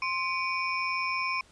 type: tone cluster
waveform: sine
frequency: 1051 / 2285 / 2462 / 5330 Hz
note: C6 / D7 / D#7 / E8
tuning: +7 / -48 / -19 / +18 cents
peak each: -31 / -33 / -33 / -39 dBFS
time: 0.02-1.41 s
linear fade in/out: 2 ms
effects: pink hiss -59 dBFS RMS until 1.51 s + resampled to 22050 Hz